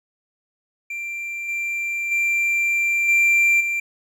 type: tone with level steps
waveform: triangle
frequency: 2363 Hz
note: D7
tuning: 10 cents sharp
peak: -25 / -21 / -16 / -12 / -19 dBFS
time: 0.9-3.8 s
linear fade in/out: 5 ms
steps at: 1.48 / 2.11 / 3.08 / 3.6 s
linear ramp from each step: 10 ms
effects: none